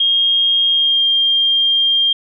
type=tone with pitch glide; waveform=sine; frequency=3240 to 3203 Hz; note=G#7 to G7; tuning=-43 to +37 cents; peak=-11 dBFS; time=0-2.13 s; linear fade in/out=5 ms; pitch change=-20 cents; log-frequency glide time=0.67-1.06 s; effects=none